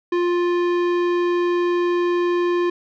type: tone with tanh clipping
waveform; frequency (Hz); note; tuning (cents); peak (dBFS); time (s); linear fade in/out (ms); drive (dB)
sine; 350.7; F4; +7; -19; 0.12-2.7; 5; 16
effects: none